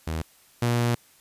sawtooth tone pair in turn, 80 / 119.45 Hz, D#2 / A#2, +49 / +43 cents, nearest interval perfect fifth, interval 694 cents, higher second, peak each -23 / -17 dBFS, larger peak second, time 0.07-0.22 / 0.62-0.95 s, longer second, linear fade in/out 5 ms, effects white hiss -57 dBFS RMS until 1.2 s + resampled to 32000 Hz

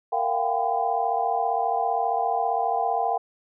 sine tone cluster, 463.2 / 680 / 715 / 793 / 1014 Hz, A#4 / F5 / F5 / G5 / B5, -11 / -46 / +41 / +20 / +45 cents, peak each -31 / -30 / -26 / -25 / -33 dBFS, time 0.12-3.18 s, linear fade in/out 10 ms, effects none

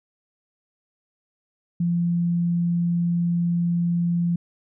sine tone, 172.1 Hz, F3, 25 cents flat, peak -19 dBFS, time 1.8-4.36 s, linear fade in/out 5 ms, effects none

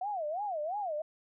sine tone with vibrato, 706 Hz, F5, 19 cents sharp, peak -32 dBFS, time 0.01-1.02 s, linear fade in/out 5 ms, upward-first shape sine, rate 2.9 Hz, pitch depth 300 cents each way, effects none

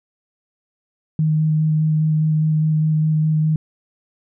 sine tone with vibrato, 155.56 Hz, D#3, in tune, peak -14 dBFS, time 1.19-3.56 s, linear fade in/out 2 ms, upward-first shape square, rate 4.9 Hz, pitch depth 9 cents each way, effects none

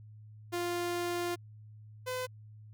sawtooth tone pair in turn, 349.5 / 507.3 Hz, F4 / B4, +1 / +46 cents, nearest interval tritone, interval 645 cents, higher second, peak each -28 / -30 dBFS, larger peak first, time 0.52-1.36 / 2.06-2.27 s, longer first, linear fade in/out 20 ms, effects added 107 Hz sine -49 dBFS peak until 2.73 s

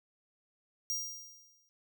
45% pulse tone with exponential decay, 5700 Hz, F8, 34 cents sharp, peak -31 dBFS, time 0.9-1.69 s, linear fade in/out 0 ms, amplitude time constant 170 ms, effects none

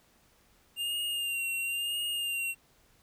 square tone with vibrato, 2794 Hz, F7, in tune, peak -31 dBFS, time 0.76-2.55 s, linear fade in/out 50 ms, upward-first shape sine, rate 0.98 Hz, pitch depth 37 cents each way, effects pink hiss -65 dBFS RMS until 3.02 s

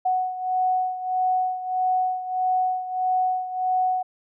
sine beating tone pair, 740 / 741.6 Hz, F#5 / F#5, 0 / +4 cents, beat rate 1.6 Hz, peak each -22 / -27 dBFS, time 0.05-4.03 s, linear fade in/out 10 ms, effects none

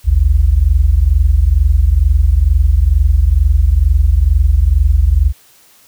sine tone pair together, 53.6 / 75.8 Hz, A1 / D#2, -45 / -45 cents, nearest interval tritone, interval 600 cents, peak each -10 dBFS, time 0.04-5.33 s, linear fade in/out 50 ms, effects white hiss -47 dBFS RMS until 5.87 s

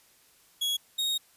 40% pulse tone pair in turn, 3336 / 3745 Hz, G#7 / A#7, +7 / +7 cents, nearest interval major second, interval 200 cents, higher second, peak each -25 dBFS, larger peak neither, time 0.61-0.77 / 0.98-1.18 s, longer second, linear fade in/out 10 ms, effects white hiss -61 dBFS RMS until 1.36 s + resampled to 32000 Hz

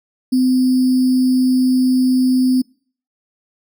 sine tone with sample-and-hold, 255.8 Hz, C4, 39 cents flat, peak -11 dBFS, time 0.32-2.62 s, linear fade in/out 10 ms, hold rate 4900 Hz, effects noise-tail reverb RT60 0.5 s tail -26 dB re dry

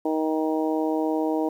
harmonic tone, 157.3 Hz, D#3, 19 cents sharp, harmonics 2 / 3 / 4 / 5 / 6, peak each -24 / -28 / -30 / -32 / -34 dBFS, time 0.05-1.49 s, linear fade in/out 5 ms, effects 9-bit

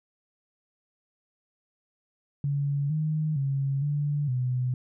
sine tone with pitch steps, 142 / 154.8 / 137.4 / 145.8 / 126.2 Hz, C#3 / D#3 / C#3 / D3 / B2, +42 / -9 / -15 / -12 / +38 cents, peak -24 dBFS, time 2.44-4.74 s, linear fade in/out 2 ms, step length 460 ms, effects none

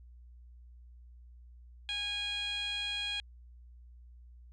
15% pulse tone with band-pass filter, 821 Hz, G#5, 20 cents flat, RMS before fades -36 dBFS, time 1.89-3.2 s, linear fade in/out 0 ms, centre 3300 Hz, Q 3.4, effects added 60 Hz sine -51 dBFS peak until 4.52 s + resampled to 24000 Hz

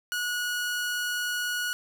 sawtooth tone, 1458 Hz, F#6, 26 cents flat, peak -24 dBFS, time 0.12-1.73 s, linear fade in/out 0 ms, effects none

